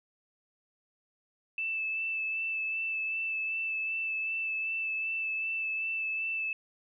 sine tone with vibrato, 2637 Hz, E7, in tune, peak -30 dBFS, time 1.58-6.53 s, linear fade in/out 2 ms, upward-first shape sine, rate 2.6 Hz, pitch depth 17 cents each way, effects none

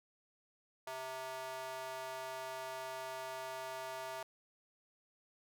square tone with high-pass filter, 130.81 Hz, C3, in tune, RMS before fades -44 dBFS, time 0.87-4.23 s, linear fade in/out 2 ms, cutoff 740 Hz, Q 2.3, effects none

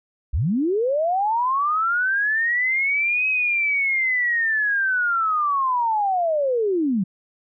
sine linear two-way sweep, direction up then down, 49 to 2555 to 175.7 Hz, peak -18 dBFS, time 0.33-7.04 s, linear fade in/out 10 ms, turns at 3.28 s, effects none

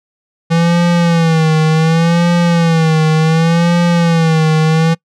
square tone with vibrato, 164.81 Hz, E3, in tune, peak -9 dBFS, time 0.5-4.95 s, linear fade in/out 20 ms, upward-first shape sine, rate 0.68 Hz, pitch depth 84 cents each way, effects noise-tail reverb RT60 0.1 s tail -25 dB re dry + low-pass 6000 Hz 12 dB/octave

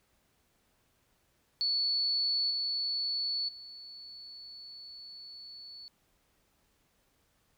sine tone with level steps, 4435 Hz, C#8, in tune, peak -27 / -30 / -45 dBFS, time 1.61-5.88 s, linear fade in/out 0 ms, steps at 2.5 / 3.48 s, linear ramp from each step 10 ms, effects pink hiss -72 dBFS RMS until 7.57 s

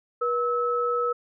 sine tone pair together, 482.3 / 1298 Hz, B4 / E6, -41 / -27 cents, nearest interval octave + perfect fourth, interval 1714 cents, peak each -25 dBFS, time 0.21-1.13 s, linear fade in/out 10 ms, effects none

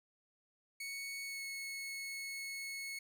sawtooth tone with pitch glide, 2218 to 2194 Hz, C#7 to C#7, 0 to -18 cents, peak -38 dBFS, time 0.8-2.99 s, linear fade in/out 5 ms, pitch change -18 cents, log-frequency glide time 1.24-1.43 s, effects none

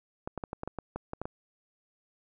clicks, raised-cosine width 1 ms, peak -21 dBFS, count 11, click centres 0.275 / 0.377 / 0.438 / 0.531 / 0.634 / 0.676 / 0.787 / 0.96 / 1.134 / 1.216 / 1.255 s, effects none

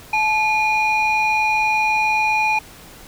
sine tone pair together, 864.7 / 2438 Hz, A5 / D#7, -30 / -36 cents, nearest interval octave + tritone, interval 1794 cents, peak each -16 dBFS, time 0.13-2.59 s, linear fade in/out 5 ms, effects tanh soft clip ceiling -12 dBFS + pink hiss -42 dBFS RMS until 3.07 s

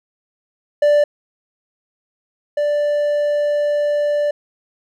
triangle tone pair in turn, 587.3 / 587.3 Hz, D5 / D5, 0 / 0 cents, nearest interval unison, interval 0 cents, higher neither, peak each -8 / -13 dBFS, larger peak first, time 0.82-1.04 / 2.57-4.31 s, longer second, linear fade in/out 5 ms, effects none

